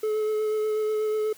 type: tone with vibrato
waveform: triangle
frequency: 430 Hz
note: A4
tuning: 40 cents flat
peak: -21 dBFS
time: 0.03-1.33 s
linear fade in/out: 5 ms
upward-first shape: sine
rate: 8.2 Hz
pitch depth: 14 cents each way
effects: white hiss -51 dBFS RMS until 1.37 s